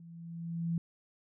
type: tone with level ramp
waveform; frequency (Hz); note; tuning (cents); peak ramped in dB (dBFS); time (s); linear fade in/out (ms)
sine; 167.7; E3; +30; -49 to -28; 0-0.78; 2
effects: none